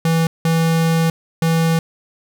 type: tone bursts at uneven times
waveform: square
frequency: 164 Hz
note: E3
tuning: 9 cents flat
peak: -14 dBFS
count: 3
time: 0.05-0.27 / 0.45-1.1 / 1.42-1.79 s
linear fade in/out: 2 ms
effects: none